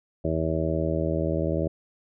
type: harmonic tone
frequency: 80.4 Hz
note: E2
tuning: 43 cents flat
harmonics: 1 / 2 / 3 / 4 / 5 / 6 / 7 / 8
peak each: -30 / -29 / -36 / -30 / -32 / -37 / -30 / -34 dBFS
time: 0.24-1.68 s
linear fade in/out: 10 ms
effects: none